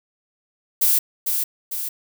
violet noise with echo, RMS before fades -17 dBFS, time 0.81-0.99 s, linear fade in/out 10 ms, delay 450 ms, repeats 2, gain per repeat -5 dB, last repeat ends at 1.89 s, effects none

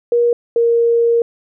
sine tone pair in turn, 475.5 / 467.1 Hz, A#4 / A#4, +34 / +3 cents, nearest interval unison, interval 31 cents, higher first, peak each -10 dBFS, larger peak neither, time 0.12-0.33 / 0.56-1.22 s, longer second, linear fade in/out 2 ms, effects none

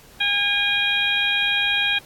harmonic tone with a mistuned harmonic, 813 Hz, G#5, 37 cents flat, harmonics 1 / 2 / 3 / 4 / 5, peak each -33 / -24 / -22 / -23 / -27 dBFS, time 0.2-1.99 s, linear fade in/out 10 ms, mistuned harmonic 5, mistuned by -110 cents, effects pink hiss -48 dBFS RMS until 2.05 s + AAC 64 kbps

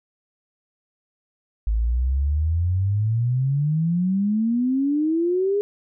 sine exponential sweep, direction up, 52.3 to 415.3 Hz, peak -18 dBFS, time 1.67-5.61 s, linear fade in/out 0 ms, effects none

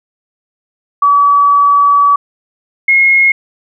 sine tone pair in turn, 1143 / 2158 Hz, D6 / C#7, -47 / -47 cents, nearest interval major seventh, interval 1100 cents, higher second, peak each -5 dBFS, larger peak neither, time 1.02-2.16 / 2.88-3.32 s, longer first, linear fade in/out 5 ms, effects none

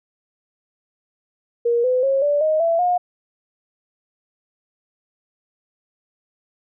sine tone with pitch steps, 472.3 / 506.2 / 542.5 / 581.5 / 623.2 / 667.9 / 715.9 Hz, A#4 / B4 / C#5 / D5 / D#5 / E5 / F5, +23 / +43 / -37 / -17 / +3 / +23 / +43 cents, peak -15 dBFS, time 1.65-2.98 s, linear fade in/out 10 ms, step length 190 ms, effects none

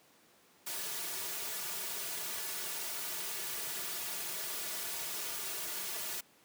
white noise with comb filter, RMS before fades -39 dBFS, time 0.66-6.21 s, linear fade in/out 10 ms, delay 3.8 ms, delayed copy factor -0.9, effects pink hiss -64 dBFS RMS until 6.44 s + high-pass 200 Hz 12 dB/octave

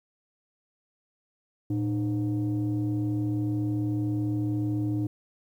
sine tone pair together, 114.23 / 304.5 Hz, A#2 / D#4, -35 / -37 cents, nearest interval octave + perfect fourth, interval 1698 cents, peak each -26 dBFS, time 1.7-5.07 s, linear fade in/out 5 ms, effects tanh soft clip ceiling -21 dBFS + 10-bit

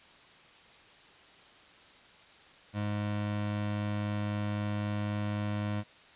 25% pulse tone, 103.83 Hz, G#2, in tune, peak -27 dBFS, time 2.73-5.84 s, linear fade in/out 50 ms, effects white hiss -56 dBFS RMS until 6.15 s + resampled to 8000 Hz

